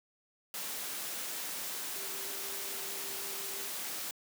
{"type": "tone in noise", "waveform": "sine", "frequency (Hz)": 392.8, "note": "G4", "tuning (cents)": 4, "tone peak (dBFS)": -50, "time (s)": [1.96, 3.68], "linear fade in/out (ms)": 2, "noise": "white", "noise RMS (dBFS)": -39, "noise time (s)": [0.54, 4.11], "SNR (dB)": -14, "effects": ["high-pass 200 Hz 12 dB/octave"]}